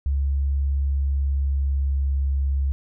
sine tone with pitch glide, 69.3 to 68.58 Hz, C#2 to C#2, 0 to -18 cents, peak -19 dBFS, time 0.06-2.72 s, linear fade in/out 0 ms, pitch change -18 cents, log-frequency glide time 0.86-2.15 s, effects none

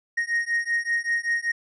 triangle beating tone pair, 1864.7 / 1869.9 Hz, A#6 / A#6, 0 / +5 cents, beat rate 5.2 Hz, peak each -24 dBFS, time 0.17-1.52 s, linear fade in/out 10 ms, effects resampled to 24000 Hz

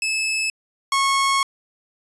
sawtooth tone pair in turn, 2605 / 1095.3 Hz, E7 / C#6, -21 / -21 cents, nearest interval octave + minor third, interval 1500 cents, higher first, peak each -17 / -13 dBFS, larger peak second, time 0.02-0.5 / 0.92-1.43 s, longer second, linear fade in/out 2 ms, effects resampled to 24000 Hz

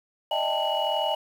sine tone cluster, 602 / 643 / 799 / 892 / 2922 Hz, D5 / E5 / G5 / A5 / F#7, +43 / -43 / +33 / +23 / -22 cents, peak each -29 dBFS, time 0.31-1.15 s, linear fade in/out 5 ms, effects tanh soft clip ceiling -15 dBFS + 8-bit

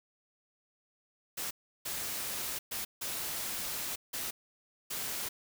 white noise bursts at uneven times, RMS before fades -37 dBFS, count 6, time 1.37-1.51 / 1.85-2.59 / 2.71-2.85 / 3.01-3.96 / 4.13-4.31 / 4.9-5.29 s, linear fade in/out 10 ms, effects none

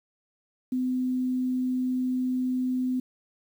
sine tone with quantisation, 254.4 Hz, C4, 48 cents flat, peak -24 dBFS, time 0.72-3 s, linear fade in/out 5 ms, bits 9, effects none

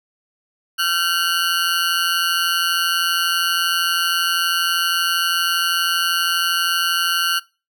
20% pulse ring-modulated tone, 1457 Hz, F#6, 27 cents flat, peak -9 dBFS, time 0.78-7.4 s, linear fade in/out 20 ms, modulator 86.3 Hz, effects noise-tail reverb RT60 0.3 s tail -22 dB re dry

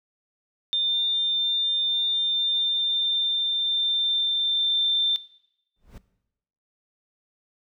sine tone with pitch glide, 3599 to 3572 Hz, A7 to A7, +38 to +25 cents, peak -21 dBFS, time 0.73-5.16 s, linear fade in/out 0 ms, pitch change -13 cents, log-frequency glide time 2.3-4.72 s
brown noise with exponential growth, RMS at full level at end -36 dBFS, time 5.76-5.98 s, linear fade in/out 2 ms, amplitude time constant 46 ms
effects noise-tail reverb RT60 0.9 s tail -17 dB re dry

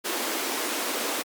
pink high-pass noise, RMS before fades -29 dBFS, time 0.04-1.23 s, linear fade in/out 20 ms, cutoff 250 Hz, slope 48 dB/octave, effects Opus 48 kbps

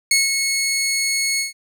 15% pulse tone with ADSR envelope, 2189 Hz, C#7, 22 cents flat, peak -6 dBFS, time 0.11-1.53 s, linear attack 3 ms, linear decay 170 ms, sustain -6 dB, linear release 140 ms, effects none

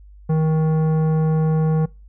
sine tone with tanh clipping, 157.7 Hz, D#3, 24 cents sharp, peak -17 dBFS, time 0.29-1.86 s, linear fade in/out 10 ms, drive 13 dB, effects noise-tail reverb RT60 0.3 s tail -24 dB re dry + added 50 Hz sine -41 dBFS peak until 2.08 s

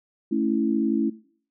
sine chord, A major, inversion none, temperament equal, 220 / 277.2 / 329.6 Hz, A3 / C#4 / E4, 0 / 0 / 0 cents, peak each -25 dBFS, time 0.31-1.1 s, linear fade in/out 10 ms, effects noise-tail reverb RT60 0.5 s tail -19 dB re dry

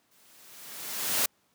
white noise with exponential growth, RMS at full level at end -24 dBFS, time 0.11-1.26 s, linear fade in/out 5 ms, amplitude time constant 250 ms, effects pink hiss -69 dBFS RMS until 1.54 s + high-pass 150 Hz 12 dB/octave

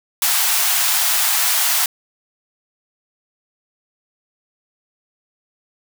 white high-pass noise, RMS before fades -17 dBFS, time 0.22-1.86 s, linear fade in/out 2 ms, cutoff 660 Hz, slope 96 dB/octave, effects none

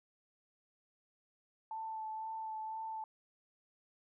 sine tone with vibrato, 880 Hz, A5, in tune, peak -39 dBFS, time 1.71-3.04 s, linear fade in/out 2 ms, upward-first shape sine, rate 2 Hz, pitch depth 16 cents each way, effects none

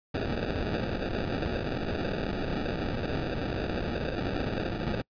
blue noise with sample-and-hold, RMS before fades -31 dBFS, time 0.14-5.02 s, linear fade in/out 5 ms, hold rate 1050 Hz, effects noise-tail reverb RT60 0.1 s tail -26 dB re dry + resampled to 11025 Hz

